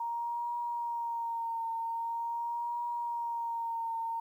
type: tone with vibrato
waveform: sine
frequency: 932.3 Hz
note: A#5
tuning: in tune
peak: -32 dBFS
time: 0-4.2 s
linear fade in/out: 5 ms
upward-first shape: triangle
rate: 0.44 Hz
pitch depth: 39 cents each way
effects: 11-bit